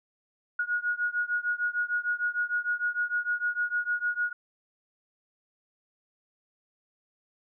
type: beating tone pair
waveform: sine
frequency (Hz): 1444 / 1450.6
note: F#6 / F#6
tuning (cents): -43 / -35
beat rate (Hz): 6.6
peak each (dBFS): -29 / -30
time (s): 0.59-4.33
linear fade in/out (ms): 5
effects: none